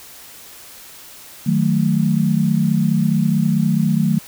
sine chord, D# diminished, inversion none, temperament equal, 155.56 / 185 / 220 Hz, D#3 / F#3 / A3, 0 / 0 / 0 cents, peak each -18 dBFS, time 1.46-4.19 s, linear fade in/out 10 ms, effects white hiss -40 dBFS RMS until 4.27 s

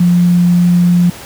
sine tone, 175.7 Hz, F3, 11 cents sharp, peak -6 dBFS, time 0-1.1 s, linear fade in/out 5 ms, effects pink hiss -31 dBFS RMS until 1.25 s + high-pass 60 Hz 12 dB/octave

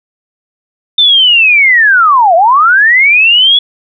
sine linear two-way sweep, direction down then up, 3600 to 644 to 3421 Hz, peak -3 dBFS, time 0.98-3.59 s, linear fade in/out 5 ms, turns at 2.35 s, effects none

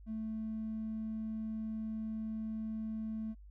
triangle tone, 219.8 Hz, A3, 2 cents flat, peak -33 dBFS, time 0.06-3.35 s, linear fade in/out 50 ms, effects tanh soft clip ceiling -33 dBFS + added 50 Hz sine -51 dBFS peak until 3.5 s

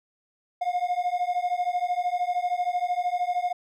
triangle beating tone pair, 709 / 722 Hz, F5 / F#5, +26 / -43 cents, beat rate 13 Hz, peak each -25 dBFS, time 0.61-3.53 s, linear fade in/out 10 ms, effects none

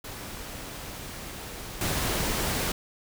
pink noise with level steps, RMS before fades -39 / -28 dBFS, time 0.04-2.72 s, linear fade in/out 5 ms, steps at 1.81 s, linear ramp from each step 2 ms, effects none

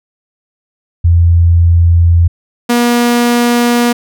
sine / sawtooth tone pair in turn, 85.1 / 239.6 Hz, F2 / A#3, -44 / +48 cents, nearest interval octave + tritone, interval 1792 cents, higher second, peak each -4 dBFS, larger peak neither, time 1.04-2.28 / 2.69-3.93 s, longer neither, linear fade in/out 10 ms, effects none

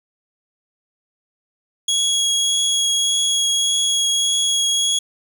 25% pulse tone with vibrato, 3322 Hz, G#7, in tune, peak -12 dBFS, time 1.88-4.99 s, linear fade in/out 5 ms, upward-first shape triangle, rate 1.7 Hz, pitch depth 9 cents each way, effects none

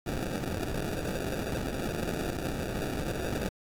white noise with sample-and-hold, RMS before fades -33 dBFS, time 0.06-3.49 s, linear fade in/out 5 ms, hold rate 1050 Hz, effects AAC 64 kbps

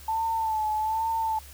sine tone with vibrato, 880 Hz, A5, in tune, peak -24 dBFS, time 0.08-1.39 s, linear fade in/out 5 ms, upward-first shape sine, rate 1.2 Hz, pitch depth 45 cents each way, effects added 70 Hz sine -46 dBFS peak until 1.53 s + white hiss -49 dBFS RMS until 1.53 s

